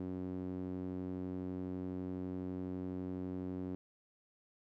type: tone with band-pass filter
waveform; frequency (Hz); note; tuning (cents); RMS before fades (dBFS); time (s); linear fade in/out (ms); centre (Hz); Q
sawtooth; 92; F#2; -9; -41; 0-3.75; 0; 280; 2.2
effects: none